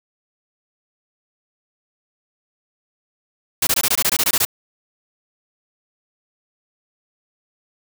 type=noise bursts; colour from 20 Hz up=white; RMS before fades=-17 dBFS; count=12; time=3.62-4.451 s; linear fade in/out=5 ms; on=50 ms; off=21 ms; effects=none